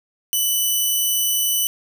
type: tone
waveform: 5% pulse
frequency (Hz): 2983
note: F#7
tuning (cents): +13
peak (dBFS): -9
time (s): 0.33-1.67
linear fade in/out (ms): 0
effects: none